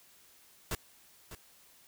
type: noise with echo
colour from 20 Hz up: pink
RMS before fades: -34 dBFS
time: 0.71-0.75 s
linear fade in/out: 2 ms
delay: 600 ms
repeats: 1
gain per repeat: -12 dB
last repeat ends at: 1.35 s
effects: white hiss -61 dBFS RMS until 1.87 s